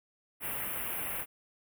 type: band-stop noise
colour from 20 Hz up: white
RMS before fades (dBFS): -36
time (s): 0.4-1.26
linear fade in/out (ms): 50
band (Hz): 2900 to 10000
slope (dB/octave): 48
effects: none